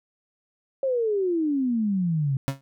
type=exponential sweep; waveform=sine; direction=down; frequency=549 to 130.7 Hz; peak=-21 dBFS; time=0.83-2.37 s; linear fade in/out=2 ms
type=tone with exponential decay; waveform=35% pulse; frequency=136.6 Hz; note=C#3; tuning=25 cents flat; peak=-17 dBFS; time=2.48-2.61 s; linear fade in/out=0 ms; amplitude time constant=28 ms
effects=none

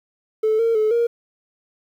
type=tone with pitch steps; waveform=triangle; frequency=435.7 / 458.5 / 431.3 / 469.6 Hz; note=A4 / A#4 / A4 / A#4; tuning=-17 / -29 / -35 / +13 cents; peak=-12 dBFS; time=0.43-1.07 s; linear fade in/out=10 ms; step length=160 ms; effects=tanh soft clip ceiling -12 dBFS + 9-bit

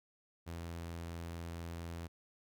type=tone; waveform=sawtooth; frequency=84.3 Hz; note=E2; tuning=39 cents sharp; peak=-38 dBFS; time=0.46-2.08 s; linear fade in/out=20 ms; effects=none

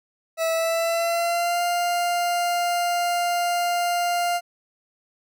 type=tone with pitch glide; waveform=40% pulse; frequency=653 to 699.9 Hz; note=E5 to F5; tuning=-17 to +4 cents; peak=-20 dBFS; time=0.37-4.41 s; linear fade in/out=50 ms; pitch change=+121 cents; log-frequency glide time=0.53-1.62 s; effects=none

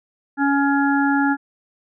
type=harmonic tone; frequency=280 Hz; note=C#4; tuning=18 cents sharp; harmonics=1 / 3 / 5 / 6; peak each=-17 / -22 / -24 / -25 dBFS; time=0.37-1.37 s; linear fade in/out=50 ms; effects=none

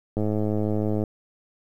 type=click train; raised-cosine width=2 ms; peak=-13 dBFS; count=93; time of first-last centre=0.17-1.038 s; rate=106 Hz; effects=9-bit

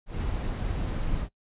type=noise with ADSR envelope; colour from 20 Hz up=brown; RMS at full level=-27 dBFS; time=0.06-1.29 s; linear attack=160 ms; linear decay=6 ms; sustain=-2 dB; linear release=73 ms; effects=noise-tail reverb RT60 0.1 s tail -20 dB re dry + resampled to 8000 Hz

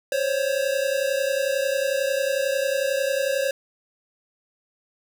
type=tone pair together; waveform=square; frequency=528.9 / 560 Hz; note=C5 / C#5; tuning=+19 / +18 cents; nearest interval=minor second; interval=99 cents; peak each=-25 dBFS; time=0.12-3.51 s; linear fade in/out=2 ms; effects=none

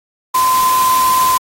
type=tone in noise; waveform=sine; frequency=1027 Hz; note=C6; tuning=33 cents flat; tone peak=-10 dBFS; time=0.34-1.38 s; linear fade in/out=10 ms; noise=white; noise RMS=-21 dBFS; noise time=0.34-1.38 s; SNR=+8 dB; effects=AAC 48 kbps

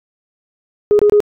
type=tone bursts; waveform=sine; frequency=415.3 Hz; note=G#4; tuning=in tune; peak=-6 dBFS; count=3; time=0.91-1.203 s; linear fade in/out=0 ms; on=81 ms; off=25 ms; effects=tanh soft clip ceiling -2 dBFS

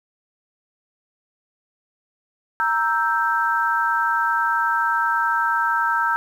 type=chord; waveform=sine; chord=E diminished; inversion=second; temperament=equal; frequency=932.3 / 1318.5 / 1568 Hz; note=Bb5 / E6 / G6; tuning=0 / 0 / 0 cents; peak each=-22 dBFS; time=2.6-6.16 s; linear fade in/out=0 ms; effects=8-bit

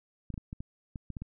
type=clicks; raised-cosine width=5 ms; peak=-26 dBFS; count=9; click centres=0.303 / 0.341 / 0.378 / 0.529 / 0.605 / 0.958 / 1.103 / 1.168 / 1.22 s; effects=none

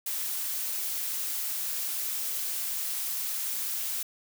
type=noise; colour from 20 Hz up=blue; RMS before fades=-32 dBFS; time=0.06-4.03 s; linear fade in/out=5 ms; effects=none

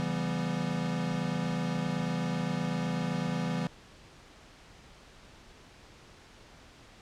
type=chord; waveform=square; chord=C# half-diminished seventh; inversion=none; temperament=equal with one note detuned; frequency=138.59 / 168.08 / 196 / 246.9 Hz; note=C#3 / E3 / G3 / B3; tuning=0 / +34 / 0 / 0 cents; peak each=-39 / -33 / -37 / -37 dBFS; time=0-3.67 s; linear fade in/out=0 ms; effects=pink hiss -54 dBFS RMS until 7.01 s + low-pass 6000 Hz 12 dB/octave

